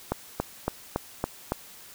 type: click train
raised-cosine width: 1 ms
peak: -11 dBFS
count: 6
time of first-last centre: 0.12-1.521 s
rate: 3.57 Hz
effects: white hiss -48 dBFS RMS until 1.94 s